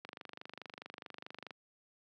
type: click train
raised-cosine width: 0.3 ms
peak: -29 dBFS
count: 37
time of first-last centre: 0.05-1.507 s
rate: 24.7 Hz
effects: high-pass 200 Hz 12 dB/octave